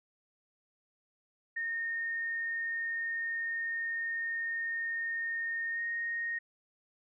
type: tone with pitch glide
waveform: sine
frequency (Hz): 1838 to 1859.4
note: A#6 to A#6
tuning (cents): -25 to -5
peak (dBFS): -32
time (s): 1.56-6.39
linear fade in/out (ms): 10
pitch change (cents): +20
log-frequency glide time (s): 5.73-5.8
effects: none